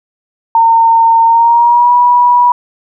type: tone with pitch glide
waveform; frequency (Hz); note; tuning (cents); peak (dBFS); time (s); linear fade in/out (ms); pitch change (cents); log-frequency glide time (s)
sine; 913 to 972.9; A#5 to B5; -36 to -26; -4; 0.55-2.52; 2; +110; 1.25-1.93
effects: none